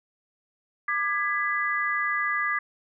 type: chord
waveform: sine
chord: G# diminished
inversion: second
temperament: just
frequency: 1196.1 / 1661.2 / 1993.5 Hz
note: D6 / G#6 / B6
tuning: +31 / 0 / +16 cents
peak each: -28 dBFS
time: 0.88-2.59 s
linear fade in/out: 5 ms
effects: none